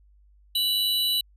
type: tone pair together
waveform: square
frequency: 2960 / 3951 Hz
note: F#7 / B7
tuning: 0 / 0 cents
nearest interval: perfect fourth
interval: 500 cents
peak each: -27 / -24 dBFS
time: 0.55-1.21 s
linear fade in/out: 5 ms
effects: added 50 Hz sine -54 dBFS peak until 1.36 s + resampled to 32000 Hz